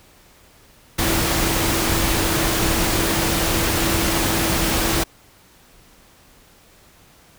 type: tone in noise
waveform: sine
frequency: 329.6 Hz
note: E4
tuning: in tune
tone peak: -26 dBFS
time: 0.98-5.04 s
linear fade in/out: 10 ms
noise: pink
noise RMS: -20 dBFS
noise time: 0.98-5.04 s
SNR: -9 dB
effects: pink hiss -51 dBFS RMS until 7.38 s